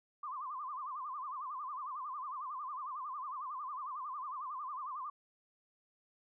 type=tone with vibrato; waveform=sine; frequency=1108.7 Hz; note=C#6; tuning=in tune; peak=-39 dBFS; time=0.23-5.1 s; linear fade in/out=5 ms; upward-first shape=sine; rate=11 Hz; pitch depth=170 cents each way; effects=none